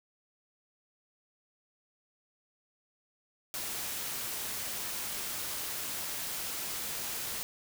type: noise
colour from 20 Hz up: white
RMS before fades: -37 dBFS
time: 3.54-7.43 s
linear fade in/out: 0 ms
effects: none